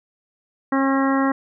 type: harmonic tone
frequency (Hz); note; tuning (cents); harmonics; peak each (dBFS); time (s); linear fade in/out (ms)
270.7; C#4; -41; 1 / 2 / 3 / 4 / 5 / 6 / 7; -18 / -26 / -27 / -25 / -29 / -32 / -30; 0.72-1.32; 5
effects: none